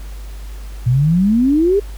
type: exponential sweep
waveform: sine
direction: up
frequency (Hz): 116.54 to 418.3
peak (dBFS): -10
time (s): 0.86-1.8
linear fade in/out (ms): 10
effects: added 50 Hz sine -27 dBFS peak until 1.97 s + pink hiss -43 dBFS RMS until 1.97 s